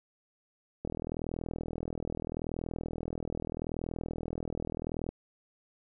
click train, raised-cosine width 2 ms, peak -22 dBFS, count 174, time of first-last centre 0.85-5.09 s, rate 40.8 Hz, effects none

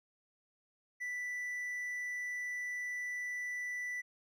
triangle tone, 1975.5 Hz, B6, in tune, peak -35 dBFS, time 1-4.02 s, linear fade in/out 20 ms, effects none

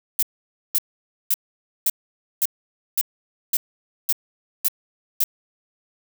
violet noise bursts, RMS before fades -19 dBFS, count 10, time 0.19-5.24 s, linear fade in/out 2 ms, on 37 ms, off 520 ms, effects none

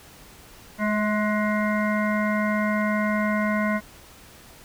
harmonic tone with a mistuned harmonic, 210.5 Hz, G#3, 24 cents sharp, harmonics 1 / 3 / 5 / 7 / 9 / 10, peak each -23 / -28 / -30 / -31 / -33 / -33 dBFS, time 0.78-3.81 s, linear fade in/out 50 ms, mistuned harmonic 3, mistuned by +26 cents, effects pink hiss -48 dBFS RMS until 4.64 s

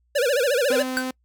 square tone with vibrato, 526 Hz, C5, 9 cents sharp, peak -19 dBFS, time 0.15-0.83 s, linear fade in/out 10 ms, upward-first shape sine, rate 14 Hz, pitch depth 200 cents each way
sawtooth tone, 257.5 Hz, C4, 28 cents flat, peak -22 dBFS, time 0.7-1.11 s, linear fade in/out 5 ms
square tone with exponential decay, 1536 Hz, G6, 36 cents flat, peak -18 dBFS, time 0.97-1.09 s, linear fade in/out 0 ms, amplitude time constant 25 ms
effects noise-tail reverb RT60 0.1 s tail -26 dB re dry + added 60 Hz sine -63 dBFS peak until 1.24 s

